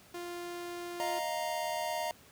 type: tone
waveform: sawtooth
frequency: 349.2 Hz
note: F4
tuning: in tune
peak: -35 dBFS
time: 0.14-1.19 s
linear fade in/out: 5 ms
type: chord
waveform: square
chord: Eb suspended second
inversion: none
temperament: just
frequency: 622.3 / 700 / 933.4 Hz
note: Eb5 / F5 / Bb5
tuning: 0 / +4 / +2 cents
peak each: -38 dBFS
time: 1-2.11 s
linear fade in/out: 0 ms
effects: pink hiss -58 dBFS RMS until 2.31 s + high-pass 80 Hz 12 dB/octave